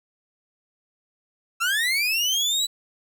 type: linear sweep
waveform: 30% pulse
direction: up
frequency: 1312 to 3985 Hz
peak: -18 dBFS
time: 1.6-2.67 s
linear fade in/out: 20 ms
effects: none